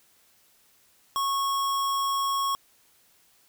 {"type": "tone", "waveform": "square", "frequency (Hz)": 1100, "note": "C#6", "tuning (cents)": -14, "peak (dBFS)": -25, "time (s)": [1.16, 2.55], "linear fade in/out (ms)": 0, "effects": ["white hiss -62 dBFS RMS until 3.48 s"]}